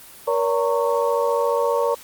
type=tone cluster; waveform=sine; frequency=473.5 / 568 / 919 / 1106 Hz; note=A#4 / C#5 / A#5 / C#6; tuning=+27 / +42 / -25 / -4 cents; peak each=-21 / -22 / -25 / -27 dBFS; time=0.27-1.95 s; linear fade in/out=10 ms; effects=white hiss -43 dBFS RMS until 2.03 s + Opus 24 kbps